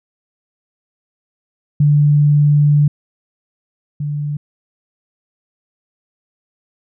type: tone pair in turn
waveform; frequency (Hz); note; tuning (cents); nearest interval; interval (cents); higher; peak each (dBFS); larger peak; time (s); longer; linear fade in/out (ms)
sine; 146.83 / 146.83; D3 / D3; 0 / 0; unison; 0; neither; -8 / -18; first; 1.8-2.88 / 4-4.37; first; 5
effects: none